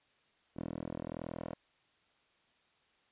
10% pulse tone with band-pass filter sweep, 41.2 Hz, E1, in tune, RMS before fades -42 dBFS, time 0.56-1.55 s, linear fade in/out 10 ms, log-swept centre 350 to 540 Hz, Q 1.3, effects white hiss -71 dBFS RMS until 3.11 s + resampled to 8000 Hz

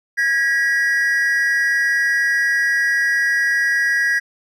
triangle tone pair together, 1646 / 1925.6 Hz, G#6 / B6, -16 / -44 cents, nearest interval minor third, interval 272 cents, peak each -16 dBFS, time 0.17-4.2 s, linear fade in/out 20 ms, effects none

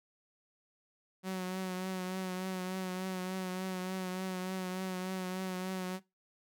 sawtooth tone with vibrato, 185.7 Hz, F#3, 7 cents sharp, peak -31 dBFS, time 1.23-6 s, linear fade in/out 50 ms, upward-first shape triangle, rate 3.4 Hz, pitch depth 34 cents each way, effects noise-tail reverb RT60 0.2 s tail -18 dB re dry

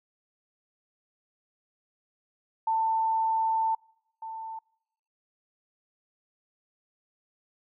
sine tone pair in turn, 892 / 892 Hz, A5 / A5, +23 / +23 cents, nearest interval unison, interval 0 cents, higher neither, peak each -23 / -35 dBFS, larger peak first, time 2.67-3.75 / 4.22-4.59 s, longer first, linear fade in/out 5 ms, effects noise-tail reverb RT60 0.9 s tail -26 dB re dry

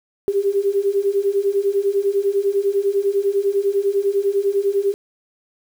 sine beating tone pair, 392 / 402 Hz, G4 / G4, 0 / +44 cents, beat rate 10 Hz, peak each -20 / -18 dBFS, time 0.28-4.94 s, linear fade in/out 0 ms, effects 7-bit

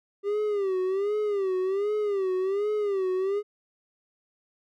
triangle tone with vibrato, 396.1 Hz, G4, 18 cents sharp, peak -22 dBFS, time 0.23-3.43 s, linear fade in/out 50 ms, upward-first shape sine, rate 1.3 Hz, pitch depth 120 cents each way, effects none

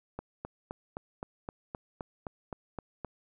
click train, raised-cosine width 1 ms, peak -23 dBFS, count 12, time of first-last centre 0.19-3.047 s, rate 3.85 Hz, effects none

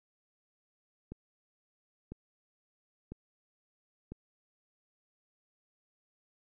click train, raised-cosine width 3 ms, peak -29 dBFS, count 4, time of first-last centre 1.12-4.12 s, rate 1 Hz, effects none

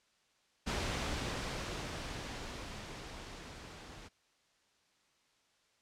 pink noise with level ramp, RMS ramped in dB -35 to -51 dBFS, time 0.66-4.09 s, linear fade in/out 20 ms, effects white hiss -72 dBFS RMS until 5.81 s + low-pass 6000 Hz 12 dB/octave

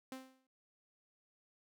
sawtooth tone with exponential decay, 261.6 Hz, C4, in tune, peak -38 dBFS, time 0.12-0.47 s, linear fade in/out 2 ms, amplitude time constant 74 ms, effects none

